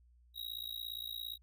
square tone with amplitude modulation, 3821 Hz, A#7, 42 cents sharp, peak -37 dBFS, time 0.34-1.38 s, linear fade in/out 50 ms, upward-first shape sine, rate 57.4 Hz, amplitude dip 100%, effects added 60 Hz sine -62 dBFS peak until 1.42 s

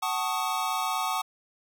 square chord, D# half-diminished seventh, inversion first, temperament equal with one note detuned, 751.6 / 880 / 1108.7 / 1244.5 Hz, F#5 / A5 / C#6 / D#6, +27 / 0 / 0 / 0 cents, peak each -33 dBFS, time 0.02-1.22 s, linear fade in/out 10 ms, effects none

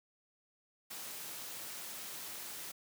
white high-pass noise, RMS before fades -45 dBFS, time 0.9-2.72 s, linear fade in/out 10 ms, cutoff 130 Hz, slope 12 dB/octave, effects none

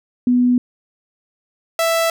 sine / sawtooth tone pair in turn, 246.9 / 661 Hz, B3 / E5, 0 / +5 cents, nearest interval octave + perfect fourth, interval 1705 cents, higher second, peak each -11 dBFS, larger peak neither, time 0.27-0.58 / 1.79-2.1 s, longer neither, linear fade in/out 2 ms, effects none

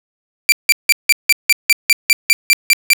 sawtooth tone bursts, 2349 Hz, D7, in tune, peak -3 dBFS, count 13, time 0.49-2.933 s, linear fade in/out 0 ms, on 31 ms, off 170 ms, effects none

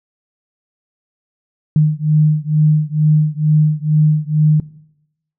sine beating tone pair, 152 / 154.2 Hz, D#3 / D#3, -40 / -15 cents, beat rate 2.2 Hz, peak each -13 dBFS, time 1.76-4.6 s, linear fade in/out 2 ms, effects noise-tail reverb RT60 0.8 s tail -20 dB re dry

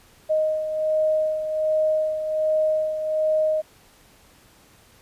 sine beating tone pair, 622.3 / 623.6 Hz, D#5 / D#5, 0 / +4 cents, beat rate 1.3 Hz, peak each -20 / -28 dBFS, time 0.29-3.62 s, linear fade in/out 20 ms, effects pink hiss -54 dBFS RMS until 5.01 s + resampled to 32000 Hz

